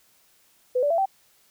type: tone with pitch steps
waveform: sine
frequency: 502 / 580 / 670.1 / 774.2 Hz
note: B4 / D5 / E5 / G5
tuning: +28 / -22 / +28 / -22 cents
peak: -19 dBFS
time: 0.75-1.058 s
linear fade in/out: 10 ms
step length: 77 ms
effects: white hiss -61 dBFS RMS until 1.5 s